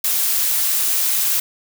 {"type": "noise with amplitude modulation", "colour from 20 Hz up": "blue", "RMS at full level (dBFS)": -17, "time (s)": [0.04, 1.4], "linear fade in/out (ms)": 5, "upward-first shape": "sine", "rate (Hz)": 223, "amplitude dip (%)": 30, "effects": []}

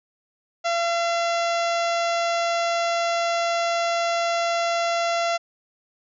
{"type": "harmonic tone", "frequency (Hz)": 681, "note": "F5", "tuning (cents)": -44, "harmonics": [1, 2, 3, 4, 5, 6, 7, 8, 9, 10], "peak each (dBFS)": [-22, -28, -32, -34, -36, -38, -39, -40, -41, -42], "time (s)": [0.64, 5.38], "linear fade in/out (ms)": 20, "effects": []}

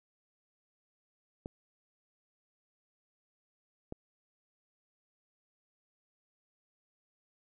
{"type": "clicks", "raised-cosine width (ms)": 2, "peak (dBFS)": -26, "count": 2, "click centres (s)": [1.459, 3.924], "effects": []}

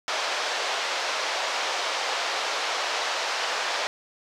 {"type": "band-pass noise", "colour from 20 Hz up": "pink", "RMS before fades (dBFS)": -28, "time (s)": [0.08, 3.87], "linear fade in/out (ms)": 0, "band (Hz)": [550, 5800], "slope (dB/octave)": 24, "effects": []}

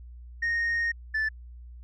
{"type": "tone pair in turn", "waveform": "sine", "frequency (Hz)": [1856, 1751.8], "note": ["A#6", "A6"], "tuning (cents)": [-8, -8], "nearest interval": "minor second", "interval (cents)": 100, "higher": "first", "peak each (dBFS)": -22, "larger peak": "neither", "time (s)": [[0.42, 0.92], [1.14, 1.29]], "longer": "first", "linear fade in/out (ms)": 10, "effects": ["tanh soft clip ceiling -23 dBFS", "added 60 Hz sine -42 dBFS peak until 1.83 s"]}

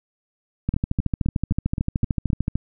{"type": "two click trains", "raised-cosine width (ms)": 5, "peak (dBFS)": [-9, -11], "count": [26, 7], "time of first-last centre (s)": [[0.69, 2.556], [0.74, 2.303]], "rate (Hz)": [13.4, 3.84], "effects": []}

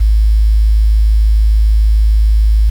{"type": "tone with quantisation", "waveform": "sine", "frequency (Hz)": 53.4, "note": "G#1", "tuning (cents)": 49, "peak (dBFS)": -6, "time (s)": [0, 2.7], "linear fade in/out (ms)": 10, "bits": 6, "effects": []}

